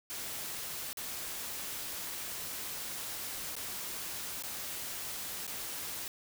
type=noise with dropouts; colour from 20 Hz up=white; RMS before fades=-40 dBFS; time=0.1-6.08 s; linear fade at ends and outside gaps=0 ms; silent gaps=0.93-0.972 / 3.554-3.565 / 4.424-4.436 / 5.467-5.477 s; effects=none